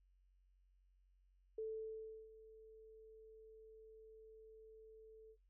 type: tone with ADSR envelope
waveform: sine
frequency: 440 Hz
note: A4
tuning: in tune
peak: -40 dBFS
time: 1.58-5.37 s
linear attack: 5 ms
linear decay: 700 ms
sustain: -17 dB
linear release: 64 ms
effects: noise-tail reverb RT60 0.2 s tail -20 dB re dry + added 46 Hz sine -70 dBFS peak until 5.49 s